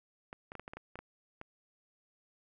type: clicks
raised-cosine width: 0.5 ms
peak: -29 dBFS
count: 10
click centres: 0.329 / 0.519 / 0.553 / 0.596 / 0.679 / 0.735 / 0.77 / 0.956 / 0.99 / 1.414 s
effects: none